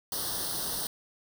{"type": "noise with comb filter", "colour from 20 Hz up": "white", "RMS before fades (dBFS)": -33, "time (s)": [0.12, 0.87], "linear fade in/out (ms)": 2, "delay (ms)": 0.21, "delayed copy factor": 0.95, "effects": []}